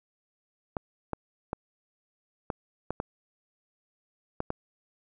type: clicks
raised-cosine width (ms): 1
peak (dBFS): -16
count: 8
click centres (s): 0.768 / 1.133 / 1.531 / 2.502 / 2.906 / 3.001 / 4.404 / 4.504
effects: none